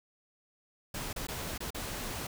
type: noise with dropouts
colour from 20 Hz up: pink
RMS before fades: -38 dBFS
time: 0.94-2.27 s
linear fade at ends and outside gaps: 5 ms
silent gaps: 1.13-1.161 / 1.27-1.284 / 1.579-1.604 / 1.705-1.745 s
effects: none